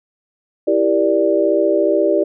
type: chord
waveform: sine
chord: E half-diminished seventh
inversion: none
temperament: equal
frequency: 329.6 / 392 / 466.2 / 587.3 Hz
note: E4 / G4 / Bb4 / D5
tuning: 0 / 0 / 0 / 0 cents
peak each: -18 / -17 / -22 / -16 dBFS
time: 0.67-2.24 s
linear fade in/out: 10 ms
effects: none